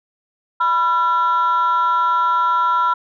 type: tone pair together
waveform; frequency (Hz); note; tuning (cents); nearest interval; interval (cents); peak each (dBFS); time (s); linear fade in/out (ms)
sine; 987.8 / 1359.9; B5 / F6; 0 / -46; tritone; 554; -15; 0.6-2.94; 10
effects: tanh soft clip ceiling -10 dBFS

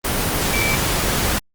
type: tone in noise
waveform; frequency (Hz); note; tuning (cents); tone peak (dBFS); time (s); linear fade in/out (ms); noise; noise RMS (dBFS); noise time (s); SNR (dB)
sine; 2318; D7; -23; -21; 0.53-0.76; 10; pink; -20; 0.04-1.39; -4
effects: Opus 24 kbps

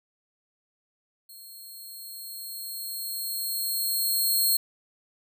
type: tone with level ramp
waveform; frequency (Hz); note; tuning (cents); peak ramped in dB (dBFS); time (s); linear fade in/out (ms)
5% pulse; 4248; C8; +25; -38 to -13; 1.29-4.57; 5
effects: none

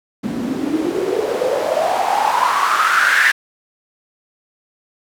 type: noise with band-pass filter sweep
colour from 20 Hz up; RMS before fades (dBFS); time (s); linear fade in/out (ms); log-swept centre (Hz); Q
white; -17; 0.23-3.32; 10; 220 to 1800; 7.6
effects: none

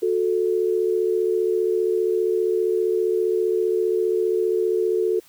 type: tone pair together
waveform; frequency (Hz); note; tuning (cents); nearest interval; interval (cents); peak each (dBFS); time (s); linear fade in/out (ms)
sine; 364.9 / 440; F#4 / A4; -24 / 0; minor third; 324; -21; 0.02-5.2; 10
effects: white hiss -53 dBFS RMS until 5.28 s

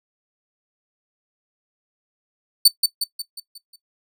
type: tone with echo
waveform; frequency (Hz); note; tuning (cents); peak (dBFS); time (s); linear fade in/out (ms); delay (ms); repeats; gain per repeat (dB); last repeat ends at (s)
sawtooth; 4519; C#8; +33; -5; 2.65-2.68; 5; 180; 6; -6; 3.76
effects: noise-tail reverb RT60 0.1 s tail -19 dB re dry

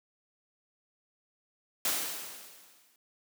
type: noise with exponential decay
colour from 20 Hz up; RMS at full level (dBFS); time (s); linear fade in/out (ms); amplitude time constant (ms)
white; -28; 1.85-2.96; 2; 240
effects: high-pass 200 Hz 12 dB/octave

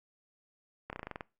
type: slowing click train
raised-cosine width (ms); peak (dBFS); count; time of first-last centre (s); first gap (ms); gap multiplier
0.5; -24; 9; 0.9-1.208; 29; 1.08
effects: noise-tail reverb RT60 0.3 s tail -23 dB re dry + Opus 48 kbps

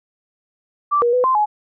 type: tone with pitch steps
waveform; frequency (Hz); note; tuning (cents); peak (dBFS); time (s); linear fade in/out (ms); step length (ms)
sine; 1168 / 477.2 / 498.7 / 1040 / 842; D6 / A#4 / B4 / C6 / G#5; -10 / +41 / +17 / -11 / +24; -13; 0.91-1.46; 20; 110
effects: none

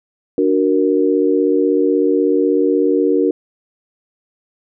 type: chord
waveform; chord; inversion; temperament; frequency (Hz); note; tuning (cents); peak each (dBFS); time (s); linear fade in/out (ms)
sine; D augmented; none; equal; 293.7 / 370 / 466.2; D4 / F#4 / A#4; 0 / 0 / 0; -16; 0.38-3.31; 2
effects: none

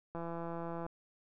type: click train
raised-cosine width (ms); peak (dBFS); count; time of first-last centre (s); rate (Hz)
1; -28; 121; 0.15-0.864; 168
effects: none

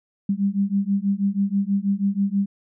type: beating tone pair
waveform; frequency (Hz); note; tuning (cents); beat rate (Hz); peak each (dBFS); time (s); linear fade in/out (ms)
sine; 195.6 / 201.8; G3 / G#3; -4 / -49; 6.2; -22; 0.29-2.46; 5
effects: none

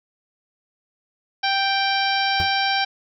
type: harmonic tone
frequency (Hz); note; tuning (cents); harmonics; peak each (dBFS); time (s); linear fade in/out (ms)
784; G5; 0; 1 / 2 / 3 / 4 / 5 / 6 / 7; -22 / -25 / -27 / -28 / -29 / -30 / -30; 1.43-2.85; 10
type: tone with exponential decay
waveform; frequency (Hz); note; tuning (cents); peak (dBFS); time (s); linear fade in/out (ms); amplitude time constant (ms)
35% pulse; 87; F2; -6; -19; 2.4-2.52; 0; 25
effects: none

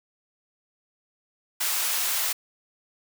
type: high-pass noise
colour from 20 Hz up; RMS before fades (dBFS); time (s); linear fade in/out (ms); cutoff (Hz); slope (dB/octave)
white; -26; 1.6-2.33; 10; 770; 12
effects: none

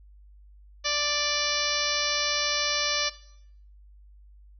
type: harmonic tone with a mistuned harmonic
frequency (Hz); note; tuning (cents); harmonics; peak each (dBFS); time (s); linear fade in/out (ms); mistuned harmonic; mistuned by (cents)
587.3; D5; 0; 1 / 2 / 3 / 4 / 5 / 6 / 7 / 8 / 9 / 10; -34 / -34 / -34 / -34 / -34 / -34 / -34 / -34 / -34 / -34; 0.84-3.1; 20; 9; +38
effects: noise-tail reverb RT60 0.7 s tail -17 dB re dry + added 50 Hz sine -49 dBFS peak until 4.59 s

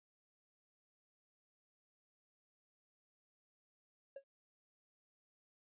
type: tone with exponential decay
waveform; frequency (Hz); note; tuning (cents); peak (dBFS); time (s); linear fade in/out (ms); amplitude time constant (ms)
triangle; 550; C#5; -14; -40; 4.16-4.24; 5; 16
effects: tanh soft clip ceiling -37 dBFS + resampled to 8000 Hz

